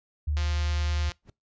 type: tone with vibrato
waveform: sine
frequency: 74.2 Hz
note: D2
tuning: 18 cents sharp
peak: -24 dBFS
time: 0.27-1.1 s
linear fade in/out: 10 ms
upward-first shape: sine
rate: 9.8 Hz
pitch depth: 23 cents each way
type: click train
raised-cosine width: 0.2 ms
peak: -20 dBFS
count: 132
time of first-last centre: 0.37-1.119 s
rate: 175 Hz
type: noise with exponential growth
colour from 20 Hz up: brown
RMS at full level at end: -40 dBFS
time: 1.22-1.3 s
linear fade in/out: 5 ms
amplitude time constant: 16 ms
effects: noise-tail reverb RT60 0.2 s tail -23 dB re dry + resampled to 16000 Hz